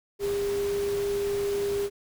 sine tone in noise, 402.9 Hz, G4, 48 cents sharp, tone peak -25 dBFS, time 0.19-1.9 s, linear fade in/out 50 ms, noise pink, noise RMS -39 dBFS, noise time 0.19-1.9 s, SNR +11 dB, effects none

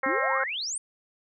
harmonic tone, 266.6 Hz, C4, 33 cents sharp, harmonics 2 / 3 / 4 / 5 / 6 / 7 / 8, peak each -30 / -35 / -31 / -31 / -34 / -30 / -33 dBFS, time 0.03-0.44 s, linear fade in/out 5 ms
sine exponential sweep, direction up, 256.7 to 9280 Hz, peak -29 dBFS, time 0.06-0.78 s, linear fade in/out 2 ms
effects none

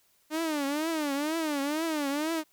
sawtooth tone with vibrato, 301.9 Hz, D4, 48 cents sharp, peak -24 dBFS, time 0.3-2.44 s, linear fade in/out 50 ms, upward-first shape triangle, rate 2.1 Hz, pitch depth 180 cents each way, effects white hiss -67 dBFS RMS until 2.52 s

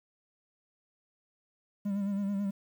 triangle tone with vibrato, 200 Hz, G3, 35 cents sharp, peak -27 dBFS, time 1.85-2.51 s, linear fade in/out 10 ms, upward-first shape sine, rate 9.2 Hz, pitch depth 44 cents each way, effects 10-bit

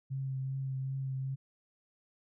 sine tone with vibrato, 133.6 Hz, C3, 36 cents sharp, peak -33 dBFS, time 0.1-1.36 s, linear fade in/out 20 ms, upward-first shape triangle, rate 2.6 Hz, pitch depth 21 cents each way, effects none

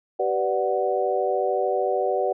sine chord, G major seventh, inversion none, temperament equal with one note detuned, 385 / 493.9 / 587.3 / 740 Hz, G4 / B4 / D5 / F#5, -31 / 0 / 0 / 0 cents, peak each -26 dBFS, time 0.19-2.33 s, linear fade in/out 10 ms, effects none

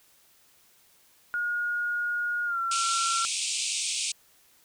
sine tone with pitch glide, 1435 to 1360.7 Hz, F6 to F6, +47 to -45 cents, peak -26 dBFS, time 1.34-3.25 s, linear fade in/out 0 ms, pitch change -92 cents, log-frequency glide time 2.45-2.59 s
white band-pass noise, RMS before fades -30 dBFS, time 2.71-4.12 s, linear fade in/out 5 ms, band 2300 to 9200 Hz, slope 96 dB/octave
effects white hiss -61 dBFS RMS until 4.64 s

